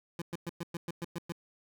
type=tone bursts; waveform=25% pulse; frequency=170 Hz; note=F3; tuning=46 cents flat; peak=-31 dBFS; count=9; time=0.19-1.322 s; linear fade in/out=2 ms; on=28 ms; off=110 ms; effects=none